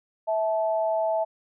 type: tone pair together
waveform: sine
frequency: 651.8 / 870 Hz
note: E5 / A5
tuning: -20 / -20 cents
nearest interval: perfect fourth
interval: 500 cents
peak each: -23 / -28 dBFS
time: 0.27-1.25 s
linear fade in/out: 20 ms
effects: none

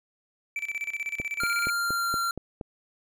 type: tone with tremolo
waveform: triangle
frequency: 2323 Hz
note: D7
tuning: 20 cents flat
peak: -26 dBFS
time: 0.56-1.7 s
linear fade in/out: 2 ms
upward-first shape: square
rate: 16 Hz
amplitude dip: 80%
type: click train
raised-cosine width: 2 ms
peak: -21 dBFS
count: 7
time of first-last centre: 1.2-2.612 s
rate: 4.25 Hz
type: tone with pitch glide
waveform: square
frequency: 1396.9 to 1374.5 Hz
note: F6 to F6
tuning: 0 to -28 cents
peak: -26 dBFS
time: 1.4-2.31 s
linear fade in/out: 2 ms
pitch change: -28 cents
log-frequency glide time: 1.7-2.2 s
effects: none

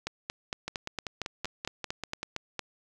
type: two click trains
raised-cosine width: 0.2 ms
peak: -17 / -15 dBFS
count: 9 / 12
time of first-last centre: 0.68-2.23 / 0.07-2.593 s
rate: 5.16 / 4.36 Hz
effects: none

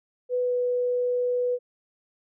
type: tone with pitch glide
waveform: sine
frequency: 496.5 to 493.1 Hz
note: B4 to B4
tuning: +9 to -3 cents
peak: -22 dBFS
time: 0.29-1.59 s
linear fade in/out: 50 ms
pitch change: -12 cents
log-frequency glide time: 0.41-0.54 s
effects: none

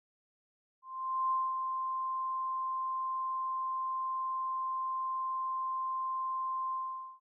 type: tone with ADSR envelope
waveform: sine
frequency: 1046.5 Hz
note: C6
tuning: in tune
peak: -27 dBFS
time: 0.82-7.2 s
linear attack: 490 ms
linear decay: 220 ms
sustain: -5 dB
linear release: 470 ms
effects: none

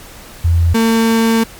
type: tone pair in turn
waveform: sine / 35% pulse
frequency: 84.4 / 226.3 Hz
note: E2 / A3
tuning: +41 / +49 cents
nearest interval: octave + perfect fourth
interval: 1708 cents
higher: second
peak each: -8 / -8 dBFS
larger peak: neither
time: 0.44-0.74 / 0.74-1.44 s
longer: second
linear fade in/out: 10 ms
effects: pink hiss -36 dBFS RMS until 1.59 s + MP3 96 kbps

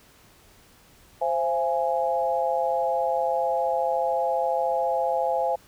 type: chord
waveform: sine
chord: C augmented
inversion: none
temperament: equal with one note detuned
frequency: 523.3 / 676.2 / 830.6 Hz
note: C5 / E5 / G#5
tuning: 0 / +44 / 0 cents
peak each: -26 dBFS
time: 1.21-5.56 s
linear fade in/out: 10 ms
effects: pink hiss -55 dBFS RMS until 5.67 s

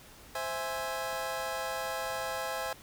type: chord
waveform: 25% pulse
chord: C augmented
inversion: none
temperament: equal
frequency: 523.3 / 659.3 / 830.6 Hz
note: C5 / E5 / G#5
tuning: 0 / 0 / 0 cents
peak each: -34 dBFS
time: 0.35-2.73 s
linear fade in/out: 2 ms
effects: pink hiss -53 dBFS RMS until 2.82 s

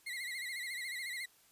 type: tone with vibrato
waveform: 35% pulse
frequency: 2038 Hz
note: C7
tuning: 46 cents flat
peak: -37 dBFS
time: 0.06-1.26 s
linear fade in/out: 10 ms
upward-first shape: sine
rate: 14 Hz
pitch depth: 100 cents each way
effects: white hiss -66 dBFS RMS until 1.51 s + resampled to 32000 Hz

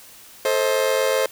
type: chord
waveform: 40% pulse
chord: A diminished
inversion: none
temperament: just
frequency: 440 / 528 / 633.6 Hz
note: A4 / C5 / Eb5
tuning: 0 / +16 / +31 cents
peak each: -23 / -19 / -25 dBFS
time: 0.45-1.26 s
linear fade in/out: 2 ms
effects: white hiss -45 dBFS RMS until 1.31 s

